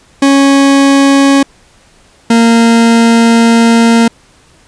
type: tone pair in turn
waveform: 40% pulse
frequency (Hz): 276.1 / 230.7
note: C#4 / A#3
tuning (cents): -7 / -18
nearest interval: minor third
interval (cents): 311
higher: first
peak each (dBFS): -3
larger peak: neither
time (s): 0.22-1.43 / 2.3-4.08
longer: second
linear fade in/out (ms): 5
effects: pink hiss -45 dBFS RMS until 4.67 s + resampled to 22050 Hz